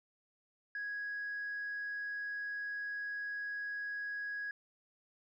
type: tone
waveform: sine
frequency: 1660 Hz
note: G#6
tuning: 1 cent flat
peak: -36 dBFS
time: 0.75-4.51 s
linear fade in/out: 2 ms
effects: tanh soft clip ceiling -34 dBFS